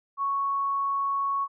sine tone, 1108.7 Hz, C#6, in tune, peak -24 dBFS, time 0.17-1.48 s, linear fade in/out 50 ms, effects none

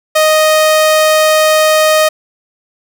sawtooth tone, 622.3 Hz, D#5, in tune, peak -3 dBFS, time 0.15-2.09 s, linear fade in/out 10 ms, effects none

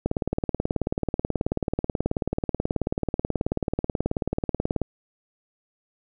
click train, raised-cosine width 2 ms, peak -10 dBFS, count 89, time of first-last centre 0.06-4.817 s, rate 18.5 Hz, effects none

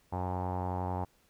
sawtooth tone with low-pass filter, 91.2 Hz, F#2, 24 cents flat, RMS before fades -34 dBFS, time 0.12-1.05 s, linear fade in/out 10 ms, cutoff 860 Hz, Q 6, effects pink hiss -68 dBFS RMS until 1.29 s

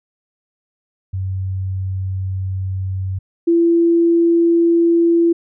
sine tone pair in turn, 94.7 / 337.5 Hz, F#2 / E4, +41 / +41 cents, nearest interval octave + minor seventh, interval 2200 cents, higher second, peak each -19 / -10 dBFS, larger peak second, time 1.13-3.19 / 3.47-5.33 s, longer first, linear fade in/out 10 ms, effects none

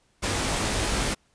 pink noise with comb filter, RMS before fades -26 dBFS, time 0.22-1.15 s, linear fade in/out 20 ms, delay 19 ms, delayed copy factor +0.5, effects pink hiss -66 dBFS RMS until 1.34 s + resampled to 22050 Hz

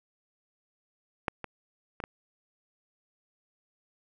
clicks, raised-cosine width 0.5 ms, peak -12 / -21 / -22 / -18 dBFS, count 4, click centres 1.282 / 1.443 / 2.002 / 2.039 s, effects none

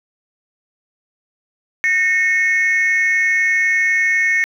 sine tone pair together, 1836 / 2188 Hz, A#6 / C#7, -27 / -23 cents, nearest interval minor third, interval 304 cents, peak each -14 dBFS, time 1.84-4.44 s, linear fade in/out 0 ms, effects tanh soft clip ceiling -9 dBFS + 8-bit

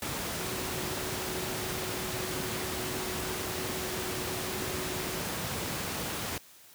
sine tone in noise, 370 Hz, F#4, in tune, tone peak -40 dBFS, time 0.39-5.2 s, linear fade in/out 2 ms, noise pink, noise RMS -34 dBFS, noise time 0.02-6.38 s, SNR -9 dB, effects white hiss -55 dBFS RMS until 6.74 s + high-pass 80 Hz 12 dB/octave

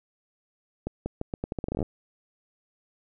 accelerating click train, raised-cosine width 2 ms, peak -16 dBFS, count 16, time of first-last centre 0.87-1.828 s, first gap 190 ms, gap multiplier 0.81, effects none

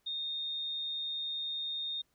sine tone, 3675 Hz, A#7, 25 cents flat, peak -34 dBFS, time 0.06-2.02 s, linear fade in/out 10 ms, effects pink hiss -75 dBFS RMS until 2.14 s

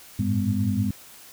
sine tone cluster, 96.7 / 106.5 / 113 / 203.1 / 250.4 Hz, G2 / G#2 / A2 / G#3 / B3, -23 / +44 / +47 / -38 / +24 cents, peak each -28 / -27 / -32 / -25 / -28 dBFS, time 0.19-0.91 s, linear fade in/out 5 ms, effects white hiss -47 dBFS RMS until 1.32 s

